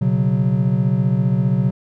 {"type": "chord", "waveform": "triangle", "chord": "B suspended second", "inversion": "none", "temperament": "equal", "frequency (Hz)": [123.47, 138.59, 185], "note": ["B2", "C#3", "F#3"], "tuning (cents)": [0, 0, 0], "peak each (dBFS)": -17, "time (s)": [0.01, 1.71], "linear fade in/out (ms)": 10, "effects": []}